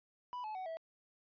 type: tone with pitch steps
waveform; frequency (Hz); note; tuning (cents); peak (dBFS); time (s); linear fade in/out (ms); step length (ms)
triangle; 987.8 / 859.9 / 748.6 / 651.7; B5 / A5 / F#5 / E5; 0 / -40 / +20 / -20; -38; 0.33-0.77; 0; 110
effects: resampled to 11025 Hz